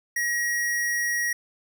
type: tone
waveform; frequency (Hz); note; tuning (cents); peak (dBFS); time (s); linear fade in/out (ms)
square; 1900; A#6; +33; -24; 0.16-1.33; 5
effects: none